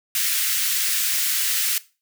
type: high-pass noise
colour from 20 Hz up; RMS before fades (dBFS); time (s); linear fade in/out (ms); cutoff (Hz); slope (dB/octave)
white; -22; 0.15-1.78; 2; 1600; 24
effects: noise-tail reverb RT60 0.3 s tail -18 dB re dry